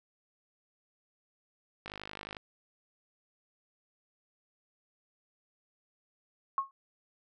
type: click train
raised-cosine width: 0.3 ms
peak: -25 dBFS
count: 27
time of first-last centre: 1.86-2.368 s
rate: 51.2 Hz
type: tone with exponential decay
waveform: sine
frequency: 1088 Hz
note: C#6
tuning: 33 cents flat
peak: -23 dBFS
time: 6.58-6.71 s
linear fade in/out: 1 ms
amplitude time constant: 27 ms
effects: none